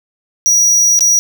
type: tone with dropouts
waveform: square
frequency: 5790 Hz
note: F#8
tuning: 38 cents flat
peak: -8 dBFS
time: 0.46-1.19 s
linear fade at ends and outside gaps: 0 ms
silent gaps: 0.991-1.008 s
effects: none